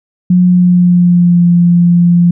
sine tone with pitch glide, 180 to 173.57 Hz, F#3 to F3, -47 to -10 cents, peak -4 dBFS, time 0.3-2.31 s, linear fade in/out 5 ms, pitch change -63 cents, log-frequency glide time 0.46-1.45 s, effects none

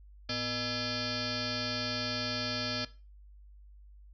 sine tone with frequency modulation, 2410 Hz, D7, 44 cents sharp, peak -31 dBFS, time 0.29-2.85 s, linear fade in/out 5 ms, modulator 360 Hz, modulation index 7.4, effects noise-tail reverb RT60 0.3 s tail -17 dB re dry + added 50 Hz sine -51 dBFS peak until 4.13 s

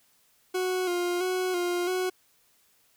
40% pulse tone with vibrato, 360.7 Hz, F#4, 44 cents flat, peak -25 dBFS, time 0.54-2.1 s, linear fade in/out 10 ms, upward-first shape square, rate 1.5 Hz, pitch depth 38 cents each way, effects white hiss -65 dBFS RMS until 2.96 s

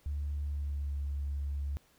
sine tone with pitch glide, 72.6 to 70.86 Hz, D2 to C#2, -19 to +39 cents, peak -31 dBFS, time 0.06-1.77 s, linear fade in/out 0 ms, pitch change -42 cents, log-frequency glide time 0.42-0.95 s, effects tanh soft clip ceiling -28 dBFS + pink hiss -66 dBFS RMS until 1.98 s

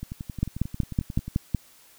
two click trains, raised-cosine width 5 ms, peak -10 / -21 dBFS, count 7 / 15, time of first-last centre 0.43-1.547 / 0.03-1.28 s, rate 5.37 / 11.2 Hz, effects white hiss -55 dBFS RMS until 1.98 s

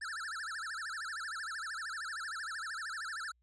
square tone with vibrato, 1529 Hz, G6, 44 cents flat, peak -39 dBFS, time 0.01-3.32 s, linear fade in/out 10 ms, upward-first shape sine, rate 13 Hz, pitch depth 290 cents each way, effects added 60 Hz sine -70 dBFS peak until 3.42 s + resampled to 22050 Hz

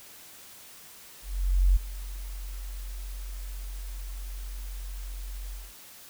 sine tone with ADSR envelope, 45.5 Hz, F#1, 28 cents flat, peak -16 dBFS, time 1.22-5.74 s, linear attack 540 ms, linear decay 13 ms, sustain -18 dB, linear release 220 ms, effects white hiss -49 dBFS RMS until 6.09 s

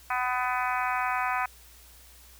harmonic tone, 250.6 Hz, B3, 25 cents sharp, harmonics 3 / 4 / 5 / 6 / 7 / 8 / 9 / 10, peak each -31 / -31 / -32 / -34 / -38 / -39 / -39 / -38 dBFS, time 0.1-1.46 s, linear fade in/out 5 ms, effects added 60 Hz sine -54 dBFS peak until 2.39 s + white hiss -54 dBFS RMS until 2.39 s

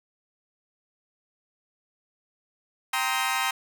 20% pulse chord, C minor seventh, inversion second, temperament equal with one note detuned, 784 / 932.3 / 1046.5 / 1273.6 Hz, G5 / Bb5 / C6 / Eb6, 0 / 0 / 0 / +40 cents, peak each -25 dBFS, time 2.93-3.51 s, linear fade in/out 5 ms, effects none

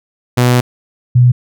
sawtooth / sine tone pair in turn, 123.47 / 123.47 Hz, B2 / B2, 0 / 0 cents, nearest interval unison, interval 0 cents, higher neither, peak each -4 dBFS, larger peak neither, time 0.37-0.61 / 1.15-1.32 s, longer first, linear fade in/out 10 ms, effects none

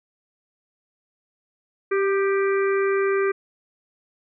harmonic tone with a mistuned harmonic, 391.8 Hz, G4, 1 cent flat, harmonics 1 / 3 / 4 / 5 / 6, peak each -19 / -29 / -31 / -33 / -35 dBFS, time 1.91-3.32 s, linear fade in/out 10 ms, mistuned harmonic 3, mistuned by +26 cents, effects none

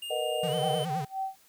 square tone with pitch glide, 2825 to 3063 Hz, F7 to G7, +19 to -41 cents, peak -36 dBFS, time 0.02-0.85 s, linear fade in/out 5 ms, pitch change +140 cents, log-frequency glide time 0.48-0.55 s
sine chord, B major seventh, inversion third, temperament just, 463 / 493.9 / 617.4 / 740.8 Hz, A#4 / B4 / D#5 / F#5, -12 / 0 / -14 / +2 cents, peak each -35 / -35 / -31 / -35 dBFS, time 0.1-0.84 s, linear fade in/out 10 ms
square tone with vibrato, 155.56 Hz, D#3, in tune, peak -33 dBFS, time 0.43-1.05 s, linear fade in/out 5 ms, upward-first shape sine, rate 9.6 Hz, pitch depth 210 cents each way
sine tone with tremolo, 770 Hz, G5, 31 cents flat, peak -28 dBFS, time 0.61-1.36 s, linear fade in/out 10 ms, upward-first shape sine, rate 3.7 Hz, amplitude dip 95%
effects white hiss -61 dBFS RMS until 1.48 s

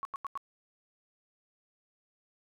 sine tone bursts, 1108.7 Hz, C#6, in tune, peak -33 dBFS, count 4, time 0.03-0.375 s, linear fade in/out 0 ms, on 21 ms, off 87 ms, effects none

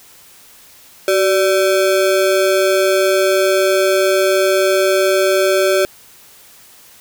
square ring-modulated tone, 480.5 Hz, B4, 48 cents flat, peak -9 dBFS, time 1.08-5.85 s, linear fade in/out 0 ms, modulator 103 Hz, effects white hiss -44 dBFS RMS until 7 s

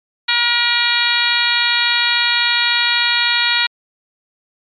harmonic tone, 476.4 Hz, A#4, 38 cents sharp, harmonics 2 / 3 / 4 / 5 / 6 / 7 / 8 / 9, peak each -25 / -21 / -20 / -20 / -24 / -22 / -20 / -21 dBFS, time 0.28-3.67 s, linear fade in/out 10 ms, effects MP3 64 kbps

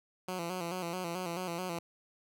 10% pulse tone with vibrato, 176.6 Hz, F3, 20 cents sharp, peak -27 dBFS, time 0.28-1.79 s, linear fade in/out 5 ms, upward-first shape square, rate 4.6 Hz, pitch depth 71 cents each way, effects none

